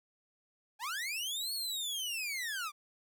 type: linear two-way sweep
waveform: sawtooth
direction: up then down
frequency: 784 to 4422 to 1140 Hz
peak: -32 dBFS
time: 0.79-2.72 s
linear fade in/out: 50 ms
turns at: 1.53 s
effects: none